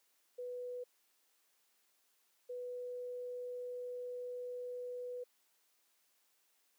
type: tone bursts at uneven times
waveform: sine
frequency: 493.9 Hz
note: B4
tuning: in tune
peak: -40 dBFS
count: 2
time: 0.38-0.84 / 2.49-5.24 s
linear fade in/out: 10 ms
effects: white hiss -75 dBFS RMS until 6.78 s + high-pass 300 Hz 12 dB/octave